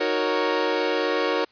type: chord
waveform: sawtooth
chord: D# minor seventh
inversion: none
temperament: equal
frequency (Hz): 311.1 / 370 / 466.2 / 554.4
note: D#4 / F#4 / A#4 / C#5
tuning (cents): 0 / 0 / 0 / 0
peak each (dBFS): -25 / -24 / -21 / -23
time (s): 0-1.45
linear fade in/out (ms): 10
effects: white hiss -58 dBFS RMS until 1.51 s + resampled to 11025 Hz